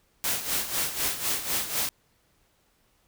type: noise with tremolo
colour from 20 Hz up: white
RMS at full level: -26 dBFS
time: 0.24-1.89 s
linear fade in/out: 0 ms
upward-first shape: sine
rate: 4 Hz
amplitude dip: 70%
effects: pink hiss -67 dBFS RMS until 3.07 s